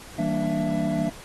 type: tone cluster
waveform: triangle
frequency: 162.8 / 196.3 / 233.2 / 293.8 / 666 Hz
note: E3 / G3 / A#3 / D4 / E5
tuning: -21 / +3 / +1 / +1 / +18 cents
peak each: -27 dBFS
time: 0.18-1.1 s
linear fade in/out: 10 ms
effects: pink hiss -44 dBFS RMS until 1.24 s + AAC 32 kbps